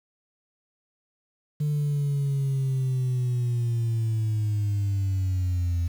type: linear sweep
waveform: sine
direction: down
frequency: 149.7 to 84.5 Hz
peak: -20 dBFS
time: 1.6-5.88 s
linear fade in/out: 10 ms
effects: tanh soft clip ceiling -21 dBFS + 8-bit